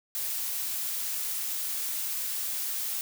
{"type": "noise", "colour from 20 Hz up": "blue", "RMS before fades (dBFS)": -32, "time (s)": [0.15, 3.01], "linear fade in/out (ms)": 0, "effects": []}